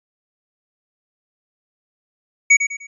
square tone with echo, 2249 Hz, C#7, 24 cents sharp, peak -8 dBFS, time 2.5-2.57 s, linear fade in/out 10 ms, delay 100 ms, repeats 3, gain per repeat -9 dB, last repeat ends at 2.87 s, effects resampled to 22050 Hz

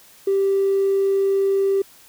triangle tone with tanh clipping, 391.7 Hz, G4, 1 cent flat, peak -15 dBFS, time 0.27-1.82 s, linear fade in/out 5 ms, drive 1 dB, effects white hiss -49 dBFS RMS until 2.08 s

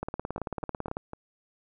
two click trains, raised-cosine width 1 ms, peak -24 / -18 dBFS, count 4 / 18, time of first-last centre 0.38-1.134 / 0.03-0.969 s, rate 3.98 / 18.1 Hz, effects none

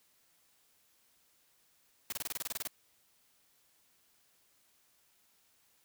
white noise bursts, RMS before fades -37 dBFS, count 12, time 2.1-2.674 s, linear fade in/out 2 ms, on 24 ms, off 26 ms, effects white hiss -70 dBFS RMS until 5.84 s

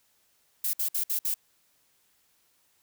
violet noise bursts, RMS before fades -28 dBFS, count 5, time 0.64-1.342 s, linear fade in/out 5 ms, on 94 ms, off 58 ms, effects white hiss -68 dBFS RMS until 2.82 s

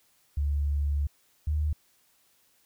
sine tone pair in turn, 72 / 75.68 Hz, D2 / D#2, -34 / -47 cents, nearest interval minor second, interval 87 cents, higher second, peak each -24 dBFS, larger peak neither, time 0.37-1.07 / 1.47-1.73 s, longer first, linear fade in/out 5 ms, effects white hiss -66 dBFS RMS until 2.65 s

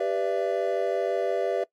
triangle chord, E minor seventh, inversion first, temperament equal with one note detuned, 392 / 493.9 / 587.3 / 673.1 Hz, G4 / B4 / D5 / E5, 0 / 0 / 0 / +36 cents, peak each -27 dBFS, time 0-1.64 s, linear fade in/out 5 ms, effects noise-tail reverb RT60 0.1 s tail -20 dB re dry + MP3 64 kbps

